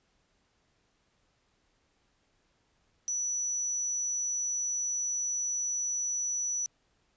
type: tone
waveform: sine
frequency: 5920 Hz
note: F#8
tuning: in tune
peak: -29 dBFS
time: 3.08-6.66 s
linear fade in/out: 0 ms
effects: pink hiss -72 dBFS RMS until 7.16 s + resampled to 16000 Hz